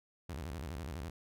sawtooth tone with vibrato, 75.1 Hz, D2, 39 cents sharp, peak -36 dBFS, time 0.29-1.1 s, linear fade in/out 5 ms, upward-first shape square, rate 12 Hz, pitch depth 250 cents each way, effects none

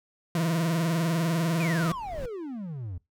40% pulse tone with vibrato, 164.81 Hz, E3, in tune, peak -23 dBFS, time 0.35-1.92 s, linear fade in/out 2 ms, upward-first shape triangle, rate 20 Hz, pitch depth 130 cents each way
triangle exponential sweep, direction down, 2532 to 81.8 Hz, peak -31 dBFS, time 1.6-2.98 s, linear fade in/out 5 ms
brown noise with exponential growth, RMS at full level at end -33 dBFS, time 1.61-2.26 s, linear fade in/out 5 ms, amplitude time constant 140 ms
effects noise-tail reverb RT60 0.2 s tail -21 dB re dry

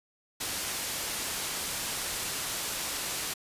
white low-pass noise, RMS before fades -34 dBFS, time 0.4-3.34 s, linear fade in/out 10 ms, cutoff 11000 Hz, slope 12 dB/octave, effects resampled to 32000 Hz

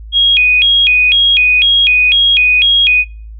sine tone with vibrato, 2856 Hz, F7, 38 cents sharp, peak -6 dBFS, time 0.12-3.05 s, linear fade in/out 50 ms, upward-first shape square, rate 2 Hz, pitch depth 240 cents each way, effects noise-tail reverb RT60 0.4 s tail -25 dB re dry + added 54 Hz sine -27 dBFS peak until 3.39 s

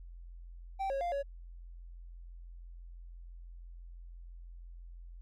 triangle tone with pitch steps, 777 / 547 / 697 / 560 Hz, G5 / C#5 / F5 / C#5, -16 / -23 / -4 / +18 cents, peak -30 dBFS, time 0.79-1.23 s, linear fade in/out 20 ms, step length 110 ms, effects added 43 Hz sine -46 dBFS peak until 5.21 s

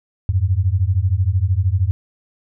sine beating tone pair, 87.31 / 100.31 Hz, F2 / G2, 0 / +40 cents, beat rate 13 Hz, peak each -17 dBFS, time 0.29-1.91 s, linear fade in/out 0 ms, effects none

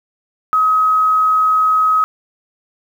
sine tone, 1270 Hz, D#6, 35 cents sharp, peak -10 dBFS, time 0.53-2.04 s, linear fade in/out 0 ms, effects 7-bit

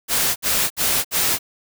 white noise bursts, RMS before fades -19 dBFS, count 4, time 0.08-1.389 s, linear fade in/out 50 ms, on 280 ms, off 63 ms, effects none

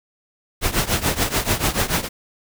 pink noise with tremolo, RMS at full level -17 dBFS, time 0.61-2.09 s, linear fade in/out 50 ms, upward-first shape triangle, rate 6.9 Hz, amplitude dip 90%, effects none

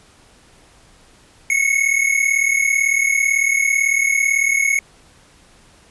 square tone pair together, 2178 / 2216 Hz, C#7 / C#7, -31 / -1 cents, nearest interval unison, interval 30 cents, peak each -18 dBFS, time 1.5-4.79 s, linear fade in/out 2 ms, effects pink hiss -50 dBFS RMS until 5.9 s + resampled to 24000 Hz

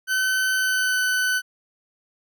40% pulse tone with pitch glide, 1523 to 1506.4 Hz, F#6 to F#6, +50 to +31 cents, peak -19 dBFS, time 0.07-1.42 s, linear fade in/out 50 ms, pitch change -19 cents, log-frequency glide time 0.57-0.99 s, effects none

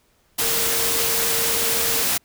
sine tone in noise, 459.6 Hz, A#4, 25 cents flat, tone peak -30 dBFS, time 0.41-2.03 s, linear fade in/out 10 ms, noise white, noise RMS -21 dBFS, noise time 0.38-2.18 s, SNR -12 dB, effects pink hiss -62 dBFS RMS until 2.24 s

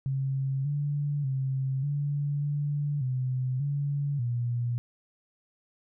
sine tone with pitch steps, 135 / 145 / 133.4 / 144.1 / 145.5 / 128.6 / 142.7 / 120.3 Hz, C#3 / D3 / C3 / D3 / D3 / C3 / D3 / B2, -45 / -22 / +34 / -33 / -16 / -30 / -49 / -45 cents, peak -26 dBFS, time 0.06-4.78 s, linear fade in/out 0 ms, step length 590 ms, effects none

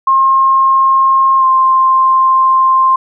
sine tone with pitch glide, 1069 to 1051.2 Hz, C6 to C6, +37 to +8 cents, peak -6 dBFS, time 0.07-2.96 s, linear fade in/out 5 ms, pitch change -29 cents, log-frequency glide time 1.38-1.44 s, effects none

